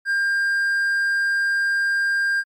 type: tone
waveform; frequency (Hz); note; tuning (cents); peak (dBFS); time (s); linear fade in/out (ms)
triangle; 1600; G6; +35; -16; 0.05-2.44; 50
effects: MP3 96 kbps